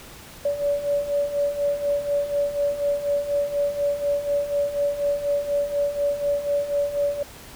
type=beating tone pair; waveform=sine; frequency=571 / 575.1 Hz; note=D5 / D5; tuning=-49 / -36 cents; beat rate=4.1 Hz; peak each=-27 / -22 dBFS; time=0.45-7.23 s; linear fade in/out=5 ms; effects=pink hiss -43 dBFS RMS until 7.55 s